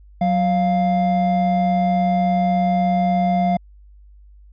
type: tone pair together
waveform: triangle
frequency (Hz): 185 / 698.5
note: F#3 / F5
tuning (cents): 0 / 0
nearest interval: octave + major seventh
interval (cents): 2300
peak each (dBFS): -16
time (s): 0.21-3.57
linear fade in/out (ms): 5
effects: added 50 Hz sine -43 dBFS peak until 4.52 s + resampled to 11025 Hz